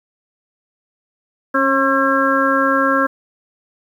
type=harmonic tone with a mistuned harmonic; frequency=270 Hz; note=C#4; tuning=45 cents flat; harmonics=1 / 2 / 4 / 5 / 6; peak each=-19 / -19 / -19 / -19 / -19 dBFS; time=1.54-3.07 s; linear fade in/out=10 ms; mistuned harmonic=1; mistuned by=+22 cents; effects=8-bit